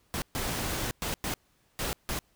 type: noise bursts at uneven times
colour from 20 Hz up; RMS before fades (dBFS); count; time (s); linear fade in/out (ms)
pink; -32; 6; 0.14-0.22 / 0.35-0.91 / 1.02-1.14 / 1.24-1.34 / 1.79-1.93 / 2.09-2.19; 0
effects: pink hiss -68 dBFS RMS until 2.35 s